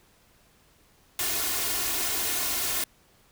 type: noise with comb filter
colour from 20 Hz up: white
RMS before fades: -28 dBFS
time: 1.19-2.84 s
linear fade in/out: 2 ms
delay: 2.8 ms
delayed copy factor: +0.6
effects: pink hiss -61 dBFS RMS until 3.31 s